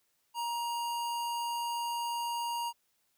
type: tone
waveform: square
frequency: 943 Hz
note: A#5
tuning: 20 cents sharp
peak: -33 dBFS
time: 0.34-2.73 s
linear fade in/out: 50 ms
effects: white hiss -75 dBFS RMS until 3.17 s